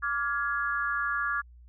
sine tone cluster, 1165 / 1406 / 1673 Hz, D6 / F6 / G#6, -14 / +11 / +12 cents, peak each -31 dBFS, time 0.02-1.42 s, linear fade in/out 20 ms, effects added 60 Hz sine -49 dBFS peak until 1.68 s

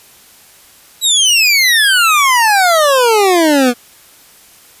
25% pulse exponential sweep, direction down, 3951 to 235.9 Hz, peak -4 dBFS, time 1.01-3.74 s, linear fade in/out 50 ms, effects white hiss -43 dBFS RMS until 4.8 s + resampled to 32000 Hz

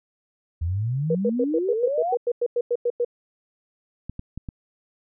sine exponential sweep, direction up, 78.5 to 790 Hz, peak -22 dBFS, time 0.61-2.15 s, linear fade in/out 10 ms
sine tone bursts, 480.9 Hz, B4, 46 cents flat, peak -19 dBFS, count 14, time 1.1-3.048 s, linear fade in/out 5 ms, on 50 ms, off 96 ms
clicks, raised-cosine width 5 ms, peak -20 dBFS, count 4, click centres 4.096 / 4.194 / 4.376 / 4.488 s
effects none

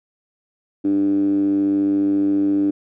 10% pulse tone with band-pass filter, 99.2 Hz, G2, 21 cents sharp, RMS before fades -18 dBFS, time 0.84-2.71 s, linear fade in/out 10 ms, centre 300 Hz, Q 9.8, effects none

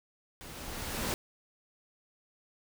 pink noise with level ramp, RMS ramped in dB -47 to -32 dBFS, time 0.41-1.14 s, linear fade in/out 0 ms, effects none

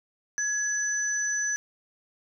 sine tone pair together, 1682 / 5994 Hz, G#6 / F#8, +22 / +22 cents, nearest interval octave + minor seventh, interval 2200 cents, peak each -28 dBFS, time 0.38-1.56 s, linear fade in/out 0 ms, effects none

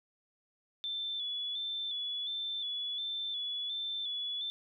sine tone with vibrato, 3480 Hz, A7, 20 cents flat, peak -34 dBFS, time 0.84-4.5 s, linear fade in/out 0 ms, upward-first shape square, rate 1.4 Hz, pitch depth 34 cents each way, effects none

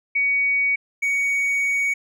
sine / triangle tone pair in turn, 2250 / 2242 Hz, C#7 / C#7, +25 / +19 cents, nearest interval unison, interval 6 cents, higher first, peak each -17 dBFS, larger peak neither, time 0.15-0.76 / 1.02-1.94 s, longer second, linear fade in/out 10 ms, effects none

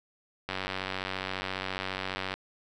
click train, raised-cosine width 0.3 ms, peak -16 dBFS, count 176, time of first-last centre 0.49-2.34 s, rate 94.6 Hz, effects none

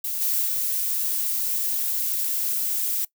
violet noise with level steps, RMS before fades -28 / -23 / -25 dBFS, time 0.04-3.05 s, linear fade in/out 5 ms, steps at 0.2 / 0.44 s, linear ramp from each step 20 ms, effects noise-tail reverb RT60 0.1 s tail -21 dB re dry

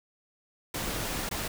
pink noise with dropouts, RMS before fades -33 dBFS, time 0.74-1.48 s, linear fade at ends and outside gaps 5 ms, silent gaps 1.291-1.311 s, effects none

